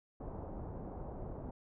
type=low-pass noise; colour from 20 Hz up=pink; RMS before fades=-44 dBFS; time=0.2-1.51 s; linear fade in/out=5 ms; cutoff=860 Hz; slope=24 dB/octave; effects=none